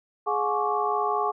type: tone cluster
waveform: sine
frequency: 419.7 / 721 / 847 / 1095 / 1160 Hz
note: G#4 / F#5 / G#5 / C#6 / D6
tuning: +18 / -45 / +34 / -22 / -22 cents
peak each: -29 dBFS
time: 0.26-1.32 s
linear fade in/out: 20 ms
effects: none